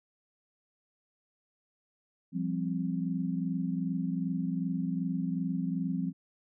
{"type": "chord", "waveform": "sine", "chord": "F suspended second", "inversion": "none", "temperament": "equal with one note detuned", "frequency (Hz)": [173.41, 196, 261.6], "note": ["F3", "G3", "C4"], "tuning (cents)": [-12, 0, 0], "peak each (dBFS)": [-32, -35, -34], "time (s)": [2.32, 6.13], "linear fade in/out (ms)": 50, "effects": []}